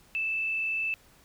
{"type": "tone with frequency modulation", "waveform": "sine", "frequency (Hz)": 2637, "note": "E7", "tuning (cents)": 0, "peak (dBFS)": -27, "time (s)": [0.15, 0.94], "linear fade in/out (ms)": 0, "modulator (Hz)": 42.6, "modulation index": 0.47, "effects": ["pink hiss -59 dBFS RMS until 1.24 s"]}